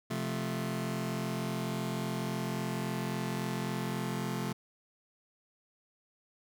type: chord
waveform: sawtooth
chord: F major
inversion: second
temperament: just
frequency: 130.96 / 174.61 / 218.3 Hz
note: C3 / F3 / A3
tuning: +2 / 0 / -13 cents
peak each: -33 dBFS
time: 0.1-4.53 s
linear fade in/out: 10 ms
effects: none